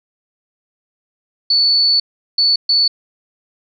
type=tone bursts at uneven times; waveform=sine; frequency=4461 Hz; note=C#8; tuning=10 cents sharp; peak=-10 dBFS; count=3; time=1.5-2 / 2.38-2.56 / 2.69-2.88 s; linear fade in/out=5 ms; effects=none